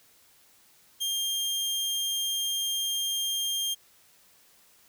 sawtooth tone, 3202 Hz, G7, 36 cents sharp, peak -24 dBFS, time 1-3.75 s, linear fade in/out 20 ms, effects white hiss -60 dBFS RMS until 4.88 s

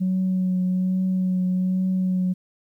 sine tone with vibrato, 185 Hz, F#3, in tune, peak -18 dBFS, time 0-2.34 s, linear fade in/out 20 ms, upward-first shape triangle, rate 1.2 Hz, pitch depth 20 cents each way, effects tanh soft clip ceiling -16 dBFS + 10-bit

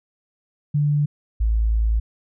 sine tone pair in turn, 146.83 / 55 Hz, D3 / A1, 0 / 0 cents, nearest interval octave + perfect fourth, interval 1700 cents, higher first, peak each -16 dBFS, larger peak neither, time 0.74-1.06 / 1.4-2 s, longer second, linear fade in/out 10 ms, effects none

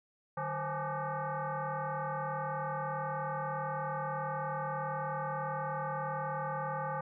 sine tone with frequency modulation, 151.3 Hz, D#3, 48 cents flat, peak -33 dBFS, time 0.37-7.01 s, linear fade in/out 5 ms, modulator 341 Hz, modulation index 3.6, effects none

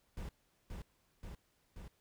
brown noise with echo, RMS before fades -43 dBFS, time 0.17-0.29 s, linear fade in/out 2 ms, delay 530 ms, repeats 3, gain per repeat -2 dB, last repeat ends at 1.88 s, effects pink hiss -75 dBFS RMS until 2 s

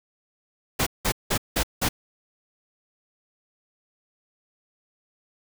pink noise bursts, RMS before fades -23 dBFS, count 5, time 0.79-1.89 s, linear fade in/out 10 ms, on 76 ms, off 180 ms, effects none

